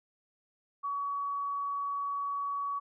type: tone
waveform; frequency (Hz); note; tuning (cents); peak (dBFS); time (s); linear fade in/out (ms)
sine; 1130; C#6; +33; -31; 0.83-2.8; 20
effects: none